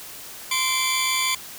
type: tone cluster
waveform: 20% pulse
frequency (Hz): 1041 / 2328 / 3459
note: C6 / D7 / A7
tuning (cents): -9 / -16 / -30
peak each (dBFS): -20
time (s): 0.51-1.35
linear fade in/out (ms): 5
effects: white hiss -39 dBFS RMS until 1.58 s